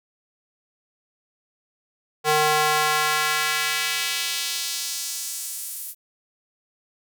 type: tone with high-pass filter sweep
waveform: square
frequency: 152.8 Hz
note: D#3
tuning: 31 cents flat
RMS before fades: -24 dBFS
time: 2.24-5.95 s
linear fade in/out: 50 ms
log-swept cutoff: 580 to 12000 Hz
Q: 1.1
effects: none